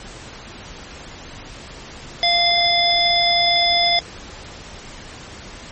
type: harmonic tone with a mistuned harmonic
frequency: 694 Hz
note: F5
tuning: 11 cents flat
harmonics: 1 / 3 / 5 / 7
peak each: -19 / -22 / -18 / -19 dBFS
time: 2.23-3.99 s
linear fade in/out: 0 ms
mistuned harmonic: 7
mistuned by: +74 cents
effects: pink hiss -37 dBFS RMS until 5.71 s + MP3 32 kbps